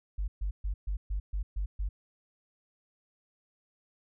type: tone bursts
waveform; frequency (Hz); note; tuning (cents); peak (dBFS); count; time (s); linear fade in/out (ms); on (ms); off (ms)
sine; 49; G1; 0; -28; 8; 0.18-1.89; 10; 100; 130
effects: tanh soft clip ceiling -24 dBFS